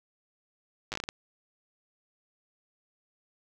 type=slowing click train; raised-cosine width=0.2 ms; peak=-16 dBFS; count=8; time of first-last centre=0.92-1.089 s; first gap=8 ms; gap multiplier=1.36; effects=none